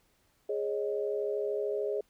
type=chord; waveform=sine; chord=Ab suspended fourth; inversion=none; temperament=equal with one note detuned; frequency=415.3 / 549.3 / 622.3 Hz; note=Ab4 / Db5 / Eb5; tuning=0 / -16 / 0 cents; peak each=-31 / -36 / -37 dBFS; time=0.49-2.01 s; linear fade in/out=5 ms; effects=pink hiss -70 dBFS RMS until 2.09 s